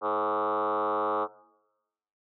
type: tone with frequency modulation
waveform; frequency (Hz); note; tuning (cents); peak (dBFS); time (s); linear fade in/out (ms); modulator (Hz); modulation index
sine; 830.6; G#5; 0; -24; 0.01-1.28; 50; 99.9; 4.5
effects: noise-tail reverb RT60 1.0 s tail -21 dB re dry + tanh soft clip ceiling -21 dBFS